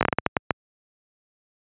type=slowing click train; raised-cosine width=0.5 ms; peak=-3 dBFS; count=9; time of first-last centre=0.01-0.507 s; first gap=18 ms; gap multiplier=1.34; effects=high-pass 80 Hz 12 dB/octave + resampled to 8000 Hz